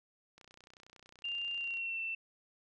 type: click train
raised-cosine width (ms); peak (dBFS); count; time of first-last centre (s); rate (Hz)
0.2; -39; 44; 0.38-1.772; 30.9
type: tone with pitch glide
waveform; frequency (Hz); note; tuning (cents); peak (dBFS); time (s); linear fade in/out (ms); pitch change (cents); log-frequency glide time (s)
sine; 2794 to 2680; F7 to E7; 0 to +28; -35; 1.24-2.15; 5; -72; 1.55-2.02
effects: none